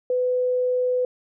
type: tone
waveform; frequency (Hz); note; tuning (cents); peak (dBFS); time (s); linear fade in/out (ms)
sine; 501; B4; +25; -19; 0.1-1.05; 2
effects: none